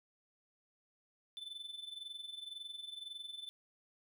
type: tone with amplitude modulation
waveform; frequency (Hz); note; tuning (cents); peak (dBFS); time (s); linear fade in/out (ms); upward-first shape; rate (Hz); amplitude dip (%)
triangle; 3519; A7; 0; -40; 1.37-3.49; 0; sine; 21.9; 75
effects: none